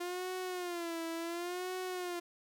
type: tone with vibrato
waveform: sawtooth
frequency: 349.2 Hz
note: F4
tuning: in tune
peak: -33 dBFS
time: 0-2.2 s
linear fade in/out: 10 ms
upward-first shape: sine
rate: 0.7 Hz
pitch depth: 100 cents each way
effects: none